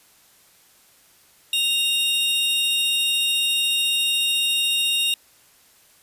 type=tone pair together; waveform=45% pulse; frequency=2794 / 3730 Hz; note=F7 / A#7; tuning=0 / 0 cents; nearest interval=perfect fourth; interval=500 cents; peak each=-22 dBFS; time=1.53-5.14 s; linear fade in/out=2 ms; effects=white hiss -55 dBFS RMS until 6.02 s + resampled to 32000 Hz